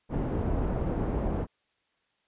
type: low-pass noise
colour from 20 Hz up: pink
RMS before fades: -29 dBFS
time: 0.09-1.47 s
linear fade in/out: 50 ms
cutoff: 610 Hz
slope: 12 dB/octave
effects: white hiss -73 dBFS RMS until 2.27 s + resampled to 8000 Hz